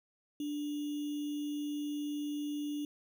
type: tone with sample-and-hold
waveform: sine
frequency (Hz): 293.7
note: D4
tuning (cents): 0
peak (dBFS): -34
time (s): 0.4-2.85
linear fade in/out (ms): 2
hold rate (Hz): 3150
effects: none